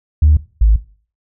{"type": "tone pair in turn", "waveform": "sine", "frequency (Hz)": [75.6, 53.24], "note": ["D#2", "G#1"], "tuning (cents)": [-49, 44], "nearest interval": "tritone", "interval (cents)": 607, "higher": "first", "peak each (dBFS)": -5, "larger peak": "neither", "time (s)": [[0.22, 0.37], [0.61, 0.76]], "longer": "neither", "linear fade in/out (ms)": 5, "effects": ["noise-tail reverb RT60 0.4 s tail -18 dB re dry", "tanh soft clip ceiling -2 dBFS"]}